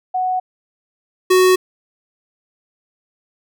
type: tone pair in turn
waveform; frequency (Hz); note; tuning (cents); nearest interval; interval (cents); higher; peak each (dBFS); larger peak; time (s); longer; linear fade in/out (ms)
sine / square; 740 / 370; F#5 / F#4; 0 / 0; octave; 1200; first; -16 / -10; second; 0.14-0.4 / 1.3-1.56; neither; 10
effects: none